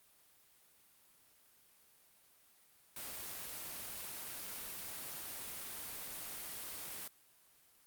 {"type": "noise", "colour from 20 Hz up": "white", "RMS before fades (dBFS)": -45, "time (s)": [2.96, 7.08], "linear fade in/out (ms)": 5, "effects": ["white hiss -67 dBFS RMS until 7.86 s", "Opus 32 kbps"]}